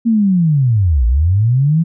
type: linear two-way sweep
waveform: sine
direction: down then up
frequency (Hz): 235.6 to 54.8 to 169.8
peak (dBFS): -9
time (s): 0.05-1.84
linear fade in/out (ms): 20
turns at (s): 1.06
effects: none